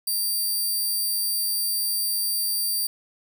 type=tone; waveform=5% pulse; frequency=4699 Hz; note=D8; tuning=in tune; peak=-16 dBFS; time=0.07-2.87 s; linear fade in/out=5 ms; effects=none